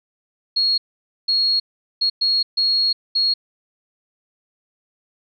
sine tone bursts at uneven times, 4303 Hz, C8, 48 cents sharp, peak -15 dBFS, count 6, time 0.56-0.78 / 1.28-1.6 / 2.01-2.1 / 2.21-2.43 / 2.57-2.93 / 3.15-3.34 s, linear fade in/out 10 ms, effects none

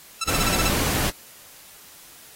10% pulse tone bursts, 1327 Hz, E6, 11 cents sharp, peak -15 dBFS, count 8, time 0.21-0.683 s, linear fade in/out 5 ms, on 32 ms, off 31 ms
pink noise, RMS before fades -24 dBFS, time 0.27-1.11 s, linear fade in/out 20 ms
effects white hiss -47 dBFS RMS until 2.35 s + AAC 48 kbps

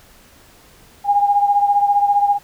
sine beating tone pair, 811 / 826 Hz, G#5 / G#5, -41 / -10 cents, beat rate 15 Hz, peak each -13 / -19 dBFS, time 1.04-2.39 s, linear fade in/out 50 ms, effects pink hiss -48 dBFS RMS until 2.43 s

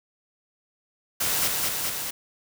white noise with echo, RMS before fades -25 dBFS, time 1.2-1.48 s, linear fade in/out 10 ms, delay 210 ms, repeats 3, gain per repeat -2 dB, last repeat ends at 2.11 s, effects none

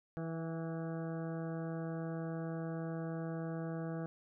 harmonic tone with a mistuned harmonic, 163.4 Hz, E3, 15 cents flat, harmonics 1 / 2 / 3 / 4 / 5 / 7 / 8 / 9 / 10, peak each -39 / -44 / -46 / -48 / -54 / -56 / -59 / -57 / -59 dBFS, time 0.17-4.06 s, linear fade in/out 0 ms, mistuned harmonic 4, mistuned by +17 cents, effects none

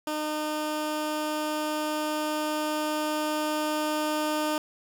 15% pulse tone with level ramp, 305 Hz, D#4, 34 cents flat, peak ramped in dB -22 to -19 dBFS, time 0.07-4.58 s, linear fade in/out 2 ms, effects none

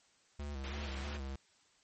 square tone with vibrato, 69.9 Hz, C#2, 15 cents sharp, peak -40 dBFS, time 0.39-1.36 s, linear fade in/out 5 ms, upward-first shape square, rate 3.1 Hz, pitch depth 61 cents each way
white low-pass noise, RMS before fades -48 dBFS, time 0.64-1.17 s, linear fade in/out 0 ms, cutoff 2900 Hz, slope 12 dB/octave
effects white hiss -69 dBFS RMS until 1.83 s + MP3 32 kbps

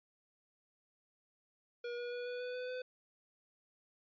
square tone with pitch steps, 479.5 / 483.7 / 487.9 / 492.1 / 496.4 / 500.7 / 505.1 Hz, A#4 / B4 / B4 / B4 / B4 / B4 / B4, +49 / -36 / -21 / -6 / +9 / +24 / +39 cents, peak -40 dBFS, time 1.84-2.82 s, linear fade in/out 5 ms, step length 140 ms, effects resampled to 11025 Hz

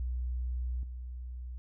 sine tone with level steps, 61.74 Hz, B1, in tune, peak -31 / -38 dBFS, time 0-1.58 s, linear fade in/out 0 ms, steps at 0.83 s, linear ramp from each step 2 ms, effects none

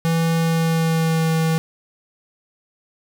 square tone with pitch glide, 164.81 to 161.6 Hz, E3 to E3, 0 to -34 cents, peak -17 dBFS, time 0.05-1.58 s, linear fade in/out 0 ms, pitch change -34 cents, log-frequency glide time 0.37-1.32 s, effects none

